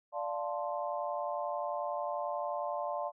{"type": "chord", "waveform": "sine", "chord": "D minor seventh", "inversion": "none", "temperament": "equal", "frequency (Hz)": [587.3, 698.5, 880, 1046.5], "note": ["D5", "F5", "A5", "C6"], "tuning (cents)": [0, 0, 0, 0], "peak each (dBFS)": [-37, -38, -40, -40], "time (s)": [0.12, 3.12], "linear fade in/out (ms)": 50, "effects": []}